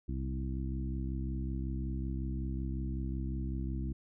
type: harmonic tone with a mistuned harmonic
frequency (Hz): 65.41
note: C2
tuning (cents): 0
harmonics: 1 / 2 / 3 / 4 / 5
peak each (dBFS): -35 / -40 / -42 / -44 / -45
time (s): 0.08-3.93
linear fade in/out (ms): 10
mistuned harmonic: 1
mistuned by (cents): -53
effects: none